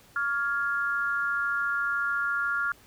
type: tone with amplitude modulation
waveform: sine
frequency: 1401 Hz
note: F6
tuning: 5 cents sharp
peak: -21 dBFS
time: 0.16-2.72 s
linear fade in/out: 2 ms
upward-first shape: sine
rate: 266 Hz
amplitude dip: 85%
effects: pink hiss -56 dBFS RMS until 2.86 s